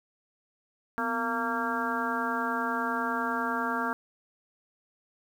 harmonic tone with a mistuned harmonic, 230 Hz, A#3, 23 cents flat, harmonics 1 / 2 / 3 / 4 / 5 / 6 / 7, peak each -34 / -38 / -37 / -34 / -35 / -33 / -35 dBFS, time 0.98-3.93 s, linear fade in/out 0 ms, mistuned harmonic 1, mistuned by +140 cents, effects 9-bit

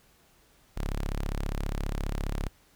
sawtooth tone, 34.86 Hz, C#1, 11 cents sharp, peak -25 dBFS, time 0.76-2.49 s, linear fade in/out 20 ms, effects pink hiss -62 dBFS RMS until 2.75 s

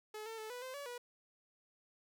sawtooth tone with pitch steps, 428.3 / 449 / 435.6 / 492.9 / 517 / 569 / 486.7 Hz, A4 / A4 / A4 / B4 / C5 / C#5 / B4, -47 / +35 / -17 / -3 / -21 / +45 / -25 cents, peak -40 dBFS, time 0.14-0.98 s, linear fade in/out 5 ms, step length 120 ms, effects none

